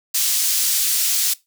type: high-pass noise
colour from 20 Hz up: pink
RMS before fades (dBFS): -19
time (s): 0.14-1.34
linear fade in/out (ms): 10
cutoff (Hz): 5100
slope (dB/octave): 12
effects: noise-tail reverb RT60 0.2 s tail -20 dB re dry